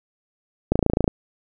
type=click train; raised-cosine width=2 ms; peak=-4 dBFS; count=11; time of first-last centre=0.72-1.078 s; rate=27.9 Hz; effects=none